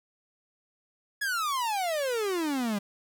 45% pulse exponential sweep, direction down, 1711 to 196 Hz, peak -27 dBFS, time 1.21-2.79 s, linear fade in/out 10 ms, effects 11-bit

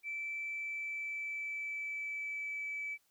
sine tone with pitch glide, 2325 to 2302 Hz, D7 to D7, -18 to -35 cents, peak -36 dBFS, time 0.03-2.98 s, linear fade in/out 50 ms, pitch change -17 cents, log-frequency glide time 0.38-2.7 s, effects tanh soft clip ceiling -32 dBFS + white hiss -74 dBFS RMS until 3.1 s

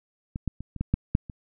clicks, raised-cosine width 5 ms, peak -19 / -14 / -23 / -24 / -14 / -9 / -7 / -25 dBFS, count 8, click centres 0.359 / 0.477 / 0.606 / 0.763 / 0.81 / 0.94 / 1.151 / 1.298 s, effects none

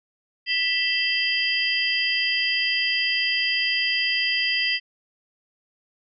sine tone cluster, 1976 / 2655 / 3141 / 4837 Hz, B6 / E7 / G7 / D#8, 0 / +12 / +3 / -50 cents, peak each -26 dBFS, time 0.46-4.8 s, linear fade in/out 50 ms, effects none

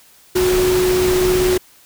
sine tone in noise, 366.4 Hz, F#4, 17 cents flat, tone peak -13 dBFS, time 0.35-1.58 s, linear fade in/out 10 ms, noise pink, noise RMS -22 dBFS, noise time 0.35-1.58 s, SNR +6 dB, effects white hiss -49 dBFS RMS until 1.85 s

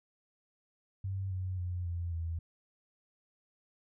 sine tone with pitch steps, 96.3 / 92.75 / 89.33 / 86.04 / 82.87 Hz, G2 / F#2 / F2 / F2 / E2, -30 / +5 / +40 / -25 / +10 cents, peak -33 dBFS, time 1.04-2.39 s, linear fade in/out 5 ms, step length 270 ms, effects none

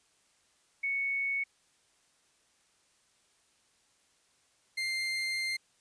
sine / 30% pulse tone pair in turn, 2217 / 2098 Hz, C#7 / C7, 0 / +4 cents, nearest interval minor second, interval 96 cents, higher first, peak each -29 / -28 dBFS, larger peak second, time 0.83-1.44 / 4.77-5.57 s, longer second, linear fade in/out 10 ms, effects white hiss -69 dBFS RMS until 5.8 s + resampled to 22050 Hz

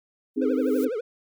blue noise with exponential growth, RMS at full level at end -39 dBFS, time 0.34-0.85 s, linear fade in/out 5 ms, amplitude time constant 110 ms
sine chord, Ab major, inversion first, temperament equal, 261.6 / 311.1 / 415.3 Hz, C4 / Eb4 / Ab4, 0 / 0 / 0 cents, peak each -24 / -27 / -29 dBFS, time 0.36-0.89 s, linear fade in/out 20 ms
triangle tone with vibrato, 465.1 Hz, A#4, 4 cents flat, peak -24 dBFS, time 0.41-1.01 s, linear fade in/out 10 ms, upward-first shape triangle, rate 12 Hz, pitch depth 240 cents each way
effects none

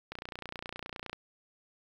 click train, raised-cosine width 0.3 ms, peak -23 dBFS, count 31, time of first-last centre 0.12-1.13 s, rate 29.7 Hz, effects 9-bit

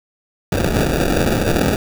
violet noise with sample-and-hold, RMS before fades -17 dBFS, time 0.52-1.76 s, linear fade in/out 2 ms, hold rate 1050 Hz, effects none

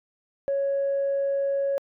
sine tone, 554.4 Hz, C#5, in tune, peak -21 dBFS, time 0.48-1.78 s, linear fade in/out 0 ms, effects tanh soft clip ceiling -19 dBFS

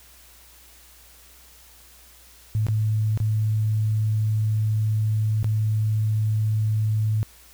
sine tone with dropouts, 108.2 Hz, A2, 29 cents flat, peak -19 dBFS, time 2.55-7.23 s, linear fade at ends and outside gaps 0 ms, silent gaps 2.667-2.685 / 3.175-3.202 / 5.429-5.444 s, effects added 60 Hz sine -54 dBFS peak until 7.53 s + white hiss -51 dBFS RMS until 7.53 s

